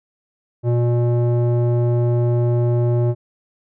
square tone with low-pass filter, 120 Hz, B2, 49 cents flat, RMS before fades -17 dBFS, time 0.63-3.15 s, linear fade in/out 50 ms, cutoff 540 Hz, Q 1.4, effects none

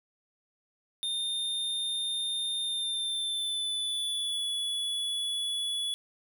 square tone with pitch glide, 3632 to 3408 Hz, A#7 to G#7, -46 to +44 cents, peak -30 dBFS, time 1.03-5.94 s, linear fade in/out 0 ms, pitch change -110 cents, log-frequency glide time 2.63-4.45 s, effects none

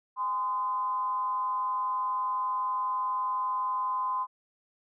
sine tone with frequency modulation, 1025 Hz, C6, 36 cents flat, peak -27 dBFS, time 0.16-4.27 s, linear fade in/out 50 ms, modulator 206 Hz, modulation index 0.39, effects none

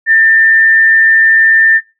sine tone with frequency modulation, 1793 Hz, A6, 32 cents sharp, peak -4 dBFS, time 0.06-1.81 s, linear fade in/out 50 ms, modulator 107 Hz, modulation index 0.31, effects noise-tail reverb RT60 0.3 s tail -26 dB re dry

